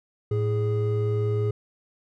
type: tone pair together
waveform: triangle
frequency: 110 / 415.3 Hz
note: A2 / G#4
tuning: 0 / 0 cents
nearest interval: octave + major seventh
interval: 2300 cents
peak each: -21 / -25 dBFS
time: 0.31-1.51 s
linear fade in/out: 5 ms
effects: none